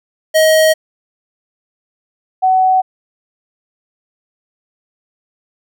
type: tone pair in turn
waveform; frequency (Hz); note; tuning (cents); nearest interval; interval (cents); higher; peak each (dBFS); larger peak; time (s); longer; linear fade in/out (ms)
square / sine; 631 / 750.4; D#5 / F#5; +24 / +24; minor third; 300; second; -8; neither; 0.34-0.74 / 2.42-2.82; neither; 20
effects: none